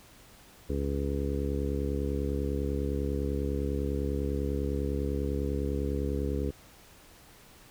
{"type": "harmonic tone", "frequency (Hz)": 70, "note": "C#2", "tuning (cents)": 18, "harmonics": [1, 2, 3, 4, 5, 6, 7], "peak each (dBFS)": [-31, -37, -38, -36, -40, -36, -39], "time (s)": [0.69, 6.51], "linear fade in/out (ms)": 10, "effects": ["pink hiss -55 dBFS RMS until 7.7 s"]}